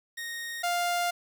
sawtooth tone pair in turn, 1861 / 700.5 Hz, A#6 / F5, -3 / +5 cents, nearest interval octave + perfect fourth, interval 1692 cents, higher first, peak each -31 / -22 dBFS, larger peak second, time 0.17-0.63 / 0.63-1.11 s, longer second, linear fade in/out 10 ms, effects 9-bit

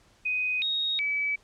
sine tone with pitch steps, 2501 / 3752 / 2292 Hz, D#7 / A#7 / D7, +8 / +11 / -43 cents, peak -25 dBFS, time 0.25-1.36 s, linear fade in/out 10 ms, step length 370 ms, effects pink hiss -61 dBFS RMS until 1.43 s + low-pass 8000 Hz 12 dB/octave

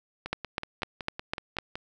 two click trains, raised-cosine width 0.3 ms, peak -19 / -12 dBFS, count 9 / 6, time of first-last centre 0.26-1.755 / 0.33-1.586 s, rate 5.35 / 3.98 Hz, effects none

